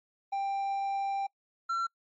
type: tone pair in turn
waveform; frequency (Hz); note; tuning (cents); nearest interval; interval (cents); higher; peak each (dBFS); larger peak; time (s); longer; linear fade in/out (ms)
triangle; 789 / 1356.1; G5 / E6; +11 / +49; major sixth; 938; second; -27 / -26; second; 0.32-1.27 / 1.69-1.87; first; 10
effects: noise-tail reverb RT60 0.1 s tail -26 dB re dry + MP3 32 kbps